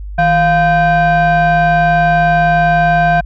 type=tone with frequency modulation; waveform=sine; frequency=698.5 Hz; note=F5; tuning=in tune; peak=-6 dBFS; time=0.18-3.21 s; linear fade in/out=10 ms; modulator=859 Hz; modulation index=0.92; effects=tanh soft clip ceiling -6 dBFS + added 50 Hz sine -23 dBFS peak until 3.25 s